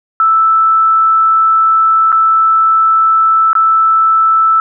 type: tone with dropouts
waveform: sine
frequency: 1318.5 Hz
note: E6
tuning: in tune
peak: -6 dBFS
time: 0.2-4.6 s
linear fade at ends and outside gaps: 1 ms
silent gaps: 2.119-2.126 / 3.531-3.552 s
effects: none